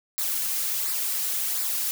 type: noise with flanger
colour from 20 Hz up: blue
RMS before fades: -27 dBFS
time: 0.18-1.91 s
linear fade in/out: 0 ms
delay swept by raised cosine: 0.31 to 3.11 ms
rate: 1.4 Hz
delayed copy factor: -0.55
effects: none